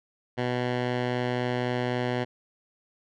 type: tone with low-pass filter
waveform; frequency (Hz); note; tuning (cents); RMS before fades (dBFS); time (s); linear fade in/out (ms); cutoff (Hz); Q
10% pulse; 123.8; B2; +5; -28; 0.37-2.25; 20; 3000; 0.94
effects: none